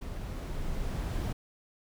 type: noise with level ramp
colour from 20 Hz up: brown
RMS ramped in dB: -38 to -31 dBFS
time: 0.01-1.33 s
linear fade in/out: 10 ms
effects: none